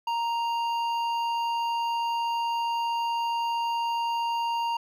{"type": "tone with hard clipping", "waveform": "sine", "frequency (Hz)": 932.3, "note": "A#5", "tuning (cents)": 0, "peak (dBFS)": -27, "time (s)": [0.07, 4.77], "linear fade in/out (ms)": 5, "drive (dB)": 9, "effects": []}